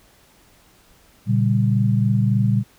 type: chord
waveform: sine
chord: G diminished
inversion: first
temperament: just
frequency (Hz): 117.6 / 141.12 / 196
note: Bb2 / Db3 / G3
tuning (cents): +16 / +31 / 0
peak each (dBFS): -17 / -23 / -20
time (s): 1.26-2.64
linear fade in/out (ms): 50
effects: pink hiss -54 dBFS RMS until 2.78 s